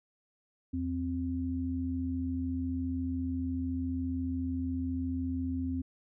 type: tone pair together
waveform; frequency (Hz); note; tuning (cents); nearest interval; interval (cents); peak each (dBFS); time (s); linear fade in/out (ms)
sine; 82.47 / 261.6; E2 / C4; +1 / 0; octave + minor sixth; 1999; -35 / -32; 0.73-5.82; 10
effects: none